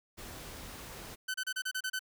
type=noise; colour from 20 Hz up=pink; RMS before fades=-46 dBFS; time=0.17-1.16 s; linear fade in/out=20 ms
type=tone bursts; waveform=sawtooth; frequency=1519 Hz; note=F#6; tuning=45 cents sharp; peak=-29 dBFS; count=8; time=1.28-1.993 s; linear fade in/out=10 ms; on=62 ms; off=31 ms
effects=none